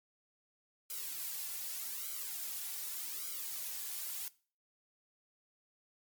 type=noise with flanger; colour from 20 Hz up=blue; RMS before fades=-41 dBFS; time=0.9-4.28 s; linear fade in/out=0 ms; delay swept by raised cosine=1.1 to 3.2 ms; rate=0.84 Hz; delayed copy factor=-1; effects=noise-tail reverb RT60 0.4 s tail -20 dB re dry + MP3 96 kbps